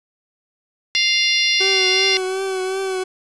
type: harmonic tone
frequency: 698.5 Hz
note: F5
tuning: in tune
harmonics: 3 / 4 / 5 / 6 / 7 / 8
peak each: -20 / -21 / -22 / -23 / -23 / -24 dBFS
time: 0.95-2.17 s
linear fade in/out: 0 ms
type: tone with vibrato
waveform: 40% pulse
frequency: 379.5 Hz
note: F#4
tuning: 44 cents sharp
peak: -20 dBFS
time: 1.6-3.04 s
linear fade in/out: 10 ms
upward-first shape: triangle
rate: 2.7 Hz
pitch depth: 40 cents each way
effects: resampled to 22050 Hz + 7-bit